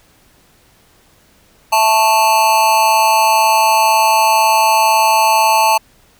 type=tone with amplitude modulation; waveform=square; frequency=882 Hz; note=A5; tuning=4 cents sharp; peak=-6 dBFS; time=1.72-5.78 s; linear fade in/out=10 ms; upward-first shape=sine; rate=222 Hz; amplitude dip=85%; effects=pink hiss -51 dBFS RMS until 6.19 s